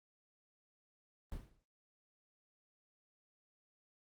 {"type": "noise with exponential decay", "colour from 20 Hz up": "brown", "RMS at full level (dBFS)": -41, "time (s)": [1.32, 1.64], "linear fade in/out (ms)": 0, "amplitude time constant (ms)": 68, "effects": ["Opus 24 kbps"]}